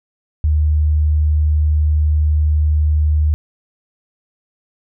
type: tone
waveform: sine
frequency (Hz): 76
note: D#2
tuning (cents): -40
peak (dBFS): -11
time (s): 0.44-3.34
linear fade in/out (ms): 0
effects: none